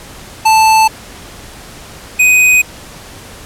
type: tone pair in turn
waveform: square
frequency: 880 / 2501 Hz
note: A5 / D#7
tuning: 0 / +8 cents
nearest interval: octave + tritone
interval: 1808 cents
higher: second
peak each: -6 dBFS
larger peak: neither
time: 0.45-0.88 / 2.19-2.62 s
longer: neither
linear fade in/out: 10 ms
effects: pink hiss -33 dBFS RMS until 3.45 s + low-pass 12000 Hz 12 dB/octave